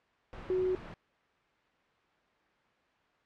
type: tone in noise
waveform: sine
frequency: 370 Hz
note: F#4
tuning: in tune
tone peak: -27 dBFS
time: 0.5-0.75 s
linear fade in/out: 0 ms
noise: pink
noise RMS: -45 dBFS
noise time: 0.33-0.94 s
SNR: +15 dB
effects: white hiss -68 dBFS RMS until 3.25 s + low-pass 2000 Hz 12 dB/octave

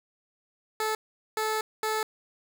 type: tone bursts at uneven times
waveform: 15% pulse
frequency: 434.9 Hz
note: A4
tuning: 20 cents flat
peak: -20 dBFS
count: 3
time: 0.8-0.95 / 1.37-1.61 / 1.83-2.03 s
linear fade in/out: 2 ms
effects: none

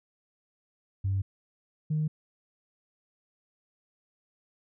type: tone pair in turn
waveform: sine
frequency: 97 / 153.98 Hz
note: G2 / D#3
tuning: -18 / -18 cents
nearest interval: minor sixth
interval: 800 cents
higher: second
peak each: -24 dBFS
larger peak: neither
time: 1.04-1.22 / 1.9-2.08 s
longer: neither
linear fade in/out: 10 ms
effects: tanh soft clip ceiling -21 dBFS

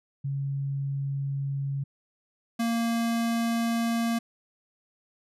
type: tone pair in turn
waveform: sine / square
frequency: 138.59 / 231.3 Hz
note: C#3 / A#3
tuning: 0 / -13 cents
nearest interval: major sixth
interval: 887 cents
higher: second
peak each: -27 / -25 dBFS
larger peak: second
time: 0.24-1.84 / 2.59-4.19 s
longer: neither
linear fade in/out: 10 ms
effects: resampled to 32000 Hz

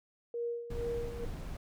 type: tone with tremolo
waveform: sine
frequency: 471.8 Hz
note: A#4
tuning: 21 cents sharp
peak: -32 dBFS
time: 0.34-1.25 s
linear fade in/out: 2 ms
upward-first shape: sine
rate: 2.2 Hz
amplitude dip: 70%
type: noise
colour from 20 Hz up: brown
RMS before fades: -40 dBFS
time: 0.7-1.57 s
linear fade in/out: 5 ms
effects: none

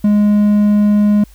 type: tone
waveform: triangle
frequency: 207.7 Hz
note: G#3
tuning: in tune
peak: -6 dBFS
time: 0.04-1.24 s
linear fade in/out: 5 ms
effects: added 50 Hz sine -39 dBFS peak until 1.34 s + white hiss -50 dBFS RMS until 1.34 s

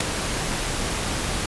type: noise with ADSR envelope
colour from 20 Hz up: pink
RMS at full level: -17 dBFS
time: 0-1.46 s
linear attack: 7 ms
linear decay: 3 ms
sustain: -9 dB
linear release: 5 ms
effects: resampled to 24000 Hz

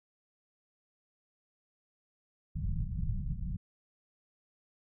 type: low-pass noise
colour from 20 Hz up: pink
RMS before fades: -34 dBFS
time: 2.55-3.57 s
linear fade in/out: 10 ms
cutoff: 180 Hz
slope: 48 dB/octave
effects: none

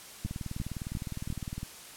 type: two click trains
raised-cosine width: 5 ms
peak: -24 / -21 dBFS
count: 28 / 4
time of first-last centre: 0.26-1.631 / 0.25-1.303 s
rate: 19.7 / 2.85 Hz
effects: white hiss -48 dBFS RMS until 1.96 s + low-pass 12000 Hz 12 dB/octave

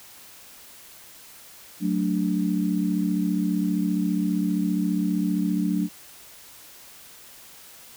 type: chord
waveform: sine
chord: D major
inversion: first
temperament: equal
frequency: 185 / 220 / 293.7 Hz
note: F#3 / A3 / D4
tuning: 0 / 0 / 0 cents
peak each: -24 / -27 / -26 dBFS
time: 1.8-5.89 s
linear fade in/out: 50 ms
effects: white hiss -47 dBFS RMS until 7.96 s

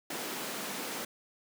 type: high-pass noise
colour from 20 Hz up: pink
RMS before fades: -38 dBFS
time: 0.1-1.05 s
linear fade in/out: 5 ms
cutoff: 200 Hz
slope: 24 dB/octave
effects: none

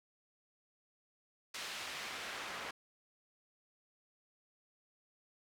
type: noise with band-pass filter sweep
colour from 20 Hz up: pink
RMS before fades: -44 dBFS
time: 1.54-2.71 s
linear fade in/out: 5 ms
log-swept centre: 3300 to 1500 Hz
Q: 0.74
effects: none

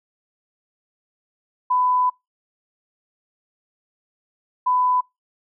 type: tone bursts at uneven times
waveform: sine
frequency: 1000 Hz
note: B5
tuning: 21 cents sharp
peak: -16 dBFS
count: 2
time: 1.7-2.1 / 4.66-5.01 s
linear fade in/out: 10 ms
effects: noise-tail reverb RT60 0.2 s tail -26 dB re dry

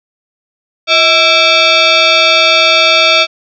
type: tone with frequency modulation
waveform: sine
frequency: 641 Hz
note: E5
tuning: 49 cents flat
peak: -5 dBFS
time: 0.87-3.27 s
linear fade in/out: 50 ms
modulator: 988 Hz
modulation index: 4
effects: none

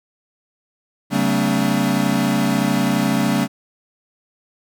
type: tone cluster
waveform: square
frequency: 138.4 / 191.5 / 223.7 / 254.7 / 288.9 Hz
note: C#3 / G3 / A3 / C4 / D4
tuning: -2 / -40 / +29 / -46 / -28 cents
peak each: -26 / -22 / -22 / -24 / -24 dBFS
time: 1.1-3.48 s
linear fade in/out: 50 ms
effects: none

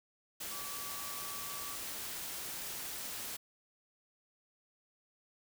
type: tone in noise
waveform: sine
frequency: 1148 Hz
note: D6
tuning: 40 cents flat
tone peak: -48 dBFS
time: 0.51-1.76 s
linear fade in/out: 10 ms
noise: white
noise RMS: -42 dBFS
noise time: 0.4-3.37 s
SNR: -9 dB
effects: none

